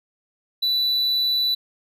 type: tone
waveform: triangle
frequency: 3969 Hz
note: B7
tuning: 8 cents sharp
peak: -17 dBFS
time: 0.62-1.55 s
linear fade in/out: 10 ms
effects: none